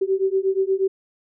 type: beating tone pair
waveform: sine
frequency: 380.3 / 388.7 Hz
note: F#4 / G4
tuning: +48 / -15 cents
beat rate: 8.4 Hz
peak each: -21 dBFS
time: 0.01-0.88 s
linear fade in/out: 10 ms
effects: none